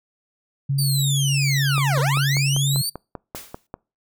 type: tone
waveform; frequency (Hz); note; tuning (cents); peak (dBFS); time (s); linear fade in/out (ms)
sine; 138.59; C#3; 0; -18; 0.69-2.82; 10
type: linear two-way sweep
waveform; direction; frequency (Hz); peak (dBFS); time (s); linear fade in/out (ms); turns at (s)
20% pulse; down then up; 4699 to 448.3 to 4699; -17; 0.78-2.9; 10; 2
type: click train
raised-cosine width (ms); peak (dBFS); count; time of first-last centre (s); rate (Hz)
1; -17; 11; 1.78-3.741; 5.1
type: noise with exponential decay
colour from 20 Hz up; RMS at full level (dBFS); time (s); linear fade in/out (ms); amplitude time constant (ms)
white; -32; 3.35-3.67; 5; 68
effects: noise-tail reverb RT60 0.3 s tail -26 dB re dry